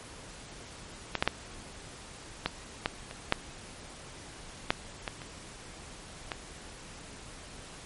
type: clicks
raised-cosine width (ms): 0.3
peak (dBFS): -11 / -8 / -7 / -11 / -10 / -25 / -6 / -7 / -16 / -26 / -16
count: 11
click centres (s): 1.153 / 1.225 / 1.276 / 2.46 / 2.859 / 3.111 / 3.324 / 4.705 / 5.078 / 5.218 / 6.318
effects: pink hiss -47 dBFS RMS until 7.85 s + MP3 48 kbps